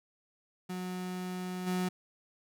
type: tone with level steps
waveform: 35% pulse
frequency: 182.5 Hz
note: F#3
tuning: 24 cents flat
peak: -34 / -28 dBFS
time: 0.69-1.89 s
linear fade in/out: 10 ms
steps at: 1.66 s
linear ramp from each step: 20 ms
effects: none